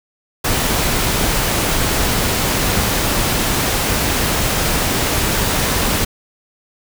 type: noise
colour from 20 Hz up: pink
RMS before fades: -17 dBFS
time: 0.44-6.05 s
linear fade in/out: 10 ms
effects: none